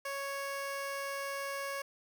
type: tone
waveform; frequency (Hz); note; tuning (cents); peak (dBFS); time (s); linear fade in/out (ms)
15% pulse; 554.4; C#5; 0; -30; 0.05-1.82; 5
effects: 10-bit